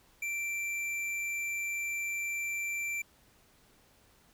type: tone with hard clipping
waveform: sine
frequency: 2349 Hz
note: D7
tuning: in tune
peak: -34 dBFS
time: 0.22-3.02 s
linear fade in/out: 5 ms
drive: 10 dB
effects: pink hiss -64 dBFS RMS until 4.33 s